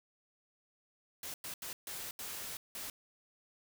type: noise bursts at uneven times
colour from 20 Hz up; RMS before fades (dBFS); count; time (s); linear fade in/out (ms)
white; -43; 6; 1.23-1.34 / 1.44-1.54 / 1.62-1.73 / 1.87-2.11 / 2.19-2.57 / 2.75-2.9; 2
effects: none